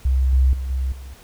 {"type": "tone with level steps", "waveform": "sine", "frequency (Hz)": 65.41, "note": "C2", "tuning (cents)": 0, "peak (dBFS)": [-14, -11, -23, -19, -33], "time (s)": [0.05, 1.14], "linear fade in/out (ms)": 5, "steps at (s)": [0.33, 0.53, 0.7, 0.92], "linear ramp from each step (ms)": 2, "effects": ["tanh soft clip ceiling -7 dBFS", "pink hiss -48 dBFS RMS until 1.23 s"]}